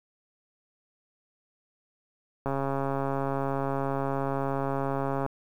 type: click train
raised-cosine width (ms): 1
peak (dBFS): -16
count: 385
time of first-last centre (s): 2.46-5.263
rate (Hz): 137
effects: 9-bit